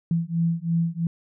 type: beating tone pair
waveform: sine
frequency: 165.8 / 168.8 Hz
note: E3 / E3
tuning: +10 / +41 cents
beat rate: 3 Hz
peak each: -24 dBFS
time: 0.11-1.07 s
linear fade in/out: 2 ms
effects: none